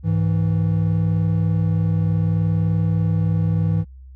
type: tone pair together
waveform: triangle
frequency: 102.64 / 163.3 Hz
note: G#2 / E3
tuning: -20 / -16 cents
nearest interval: minor sixth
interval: 804 cents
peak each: -17 dBFS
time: 0.03-3.85 s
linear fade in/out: 50 ms
effects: added 65 Hz sine -38 dBFS peak until 4.15 s